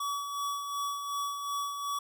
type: tone with tremolo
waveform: square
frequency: 1138 Hz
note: C#6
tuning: 45 cents sharp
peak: -31 dBFS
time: 0-1.99 s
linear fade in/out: 5 ms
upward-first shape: sine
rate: 2.7 Hz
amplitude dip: 45%
effects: none